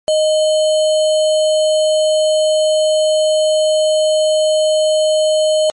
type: tone with sample-and-hold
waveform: sine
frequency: 620 Hz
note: D#5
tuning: 6 cents flat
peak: -10 dBFS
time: 0.08-5.7 s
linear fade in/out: 0 ms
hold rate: 3675 Hz
effects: MP3 48 kbps